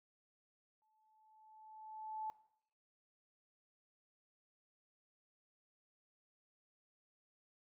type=tone with exponential growth; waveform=sine; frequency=869 Hz; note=A5; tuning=22 cents flat; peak=-38 dBFS; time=0.82-2.3 s; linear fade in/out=0 ms; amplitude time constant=320 ms; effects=noise-tail reverb RT60 0.7 s tail -18 dB re dry